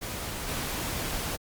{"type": "noise with level steps", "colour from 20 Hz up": "pink", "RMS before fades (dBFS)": [-35, -32], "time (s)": [0.01, 1.37], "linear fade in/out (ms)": 20, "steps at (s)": 0.47, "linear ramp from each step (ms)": 20, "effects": ["Opus 48 kbps"]}